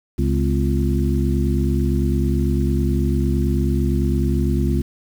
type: harmonic tone with a mistuned harmonic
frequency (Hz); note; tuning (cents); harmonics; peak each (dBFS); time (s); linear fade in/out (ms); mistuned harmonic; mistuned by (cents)
69; C#2; -7; 1 / 2 / 3 / 4 / 5; -19 / -22 / -24 / -25 / -26; 0.18-4.82; 10; 4; -120
effects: 7-bit